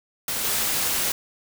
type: noise with level steps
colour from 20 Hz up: white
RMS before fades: -27 / -24 dBFS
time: 0.28-1.12 s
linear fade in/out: 2 ms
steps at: 0.44 s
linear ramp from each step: 5 ms
effects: none